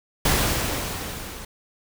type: noise with level ramp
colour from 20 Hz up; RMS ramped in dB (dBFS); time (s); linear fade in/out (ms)
pink; -19 to -38; 0.25-1.45; 5
effects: none